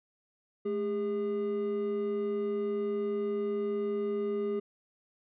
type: tone pair together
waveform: triangle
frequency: 214.7 / 406.1 Hz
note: A3 / G#4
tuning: -42 / -39 cents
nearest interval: major seventh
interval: 1103 cents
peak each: -34 / -28 dBFS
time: 0.65-4.6 s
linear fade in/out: 10 ms
effects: resampled to 8000 Hz